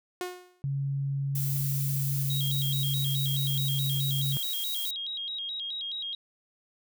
sawtooth tone with exponential decay, 361.1 Hz, F#4, 42 cents flat, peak -25 dBFS, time 0.21-0.62 s, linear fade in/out 1 ms, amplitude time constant 88 ms
sine tone with pitch glide, 138.59 to 137.08 Hz, C#3 to C#3, 0 to -19 cents, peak -27 dBFS, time 0.64-4.37 s, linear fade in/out 0 ms, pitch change -19 cents, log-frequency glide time 1.53-3.08 s
violet noise, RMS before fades -34 dBFS, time 1.35-4.91 s, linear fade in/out 5 ms
sine tone with vibrato, 3520 Hz, A7, in tune, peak -32 dBFS, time 2.3-6.15 s, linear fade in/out 2 ms, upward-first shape square, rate 4.7 Hz, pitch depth 140 cents each way
effects none

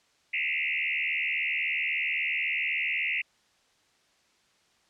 sine tone with frequency modulation, 2384 Hz, D7, 25 cents sharp, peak -26 dBFS, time 0.33-3.22 s, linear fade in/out 10 ms, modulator 76.3 Hz, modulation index 5.1, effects white hiss -66 dBFS RMS until 4.89 s + low-pass 6000 Hz 12 dB/octave

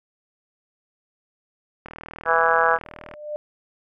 click train, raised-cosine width 0.5 ms, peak -21 dBFS, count 52, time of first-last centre 1.86-3.138 s, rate 39.9 Hz
harmonic tone, 164.81 Hz, E3, in tune, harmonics 3 / 4 / 5 / 6 / 7 / 8 / 9 / 10, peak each -24 / -24 / -24 / -24 / -24 / -24 / -24 / -24 dBFS, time 2.25-2.79 s, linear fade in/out 50 ms
sine tone with exponential growth, 599 Hz, D5, 34 cents sharp, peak -24 dBFS, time 2.85-3.36 s, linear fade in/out 0 ms, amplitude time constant 110 ms
effects none

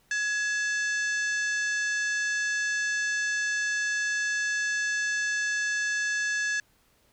harmonic tone with a mistuned harmonic, 880 Hz, A5, in tune, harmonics 2 / 3 / 4 / 5 / 6 / 7 / 8 / 9, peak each -26 / -39 / -43 / -42 / -44 / -37 / -46 / -50 dBFS, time 0.11-6.6 s, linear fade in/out 2 ms, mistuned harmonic 2, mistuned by -80 cents, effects pink hiss -65 dBFS RMS until 7.12 s

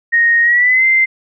sine tone with pitch glide, 1864.7 to 2081 Hz, A#6 to C7, 0 to -10 cents, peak -8 dBFS, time 0.12-1.06 s, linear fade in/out 20 ms, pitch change +190 cents, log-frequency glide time 0.42-0.85 s, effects none

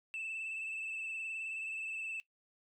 sine tone with vibrato, 2637 Hz, E7, in tune, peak -36 dBFS, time 0.14-2.2 s, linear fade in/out 0 ms, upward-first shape triangle, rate 19 Hz, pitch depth 41 cents each way, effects noise-tail reverb RT60 0.1 s tail -18 dB re dry + tanh soft clip ceiling -36 dBFS

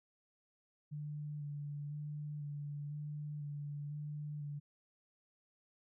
sine tone with vibrato, 147 Hz, D3, 2 cents sharp, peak -40 dBFS, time 0.91-4.6 s, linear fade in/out 20 ms, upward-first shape square, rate 1 Hz, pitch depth 19 cents each way, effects none

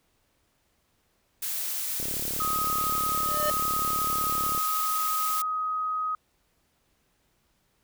blue noise, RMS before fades -31 dBFS, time 1.42-5.42 s, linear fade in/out 5 ms
click train, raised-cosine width 2 ms, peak -25 dBFS, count 93, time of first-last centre 2-4.577 s, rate 35.7 Hz
sine tone, 1258 Hz, D#6, 19 cents sharp, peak -26 dBFS, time 2.4-6.15 s, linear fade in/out 2 ms
square tone with exponential growth, 602 Hz, D5, 43 cents sharp, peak -25 dBFS, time 3.04-3.5 s, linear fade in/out 0 ms, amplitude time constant 100 ms
effects pink hiss -70 dBFS RMS until 7.83 s

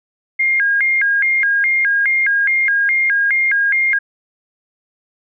sine tone with vibrato, 1857 Hz, A#6, 7 cents flat, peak -12 dBFS, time 0.39-3.99 s, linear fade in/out 10 ms, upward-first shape square, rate 2.4 Hz, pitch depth 230 cents each way, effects none

